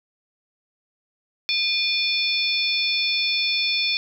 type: harmonic tone with a mistuned harmonic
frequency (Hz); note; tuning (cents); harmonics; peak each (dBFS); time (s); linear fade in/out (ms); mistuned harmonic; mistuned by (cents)
880; A5; 0; 3 / 4 / 5 / 6; -24 / -25 / -26 / -27; 1.49-3.97; 0; 3; -140
effects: 9-bit